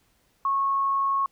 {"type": "tone", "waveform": "sine", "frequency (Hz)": 1097, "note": "C#6", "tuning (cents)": -18, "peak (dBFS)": -21, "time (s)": [0.45, 1.26], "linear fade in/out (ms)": 2, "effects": ["pink hiss -66 dBFS RMS until 1.31 s"]}